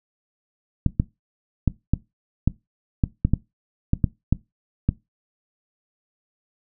clicks, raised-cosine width 5 ms, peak -5 dBFS, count 12, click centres 0.863 / 0.999 / 1.677 / 1.936 / 2.476 / 3.038 / 3.25 / 3.336 / 3.934 / 4.042 / 4.326 / 4.89 s, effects noise-tail reverb RT60 0.2 s tail -19 dB re dry

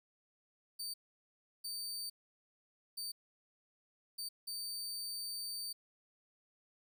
sawtooth tone bursts at uneven times, 4600 Hz, D8, 37 cents flat, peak -37 dBFS, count 5, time 0.79-0.94 / 1.64-2.1 / 2.97-3.12 / 4.18-4.29 / 4.47-5.73 s, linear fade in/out 10 ms, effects none

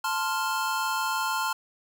square chord, F major, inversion first, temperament equal, 880 / 1046.5 / 1396.9 Hz, A5 / C6 / F6, 0 / 0 / 0 cents, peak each -31 dBFS, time 0.04-1.53 s, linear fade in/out 5 ms, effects none

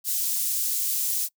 white high-pass noise, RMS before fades -26 dBFS, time 0.04-1.29 s, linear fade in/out 50 ms, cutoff 6200 Hz, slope 12 dB/octave, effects noise-tail reverb RT60 0.1 s tail -24 dB re dry

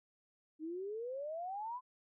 sine exponential sweep, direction up, 303.5 to 1032 Hz, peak -39 dBFS, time 0.59-1.81 s, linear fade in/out 50 ms, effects none

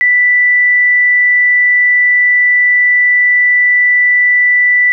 sine tone, 1975.5 Hz, B6, in tune, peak -6 dBFS, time 0.01-4.92 s, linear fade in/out 0 ms, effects none

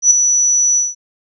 sine tone with ADSR envelope, 5920 Hz, F#8, in tune, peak -3 dBFS, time 0.02-0.95 s, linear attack 88 ms, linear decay 6 ms, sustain -7 dB, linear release 180 ms, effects none

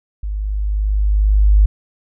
sine tone with level ramp, 51.2 Hz, G#1, 24 cents flat, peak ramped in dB -20 to -6 dBFS, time 0.23-1.66 s, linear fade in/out 5 ms, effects none

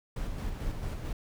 brown noise with tremolo, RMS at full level -33 dBFS, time 0.16-1.13 s, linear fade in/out 5 ms, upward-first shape square, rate 4.5 Hz, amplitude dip 35%, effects none

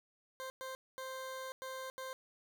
20% pulse tone bursts at uneven times, 523.3 Hz, C5, in tune, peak -37 dBFS, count 5, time 0.4-0.5 / 0.61-0.75 / 0.98-1.52 / 1.62-1.9 / 1.98-2.13 s, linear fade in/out 0 ms, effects none

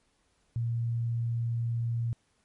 sine tone, 116.9 Hz, A#2, 5 cents sharp, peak -27 dBFS, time 0.56-2.13 s, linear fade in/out 0 ms, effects pink hiss -71 dBFS RMS until 2.44 s + MP3 48 kbps

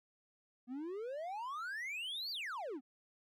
triangle exponential two-way sweep, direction up then down, 236.3 to 4749 to 236.3 Hz, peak -38 dBFS, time 0.67-2.81 s, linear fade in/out 50 ms, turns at 2.31 s, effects none

